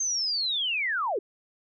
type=linear sweep; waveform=sine; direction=down; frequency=6400 to 349.2 Hz; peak=-25 dBFS; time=0-1.19 s; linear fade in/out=5 ms; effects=none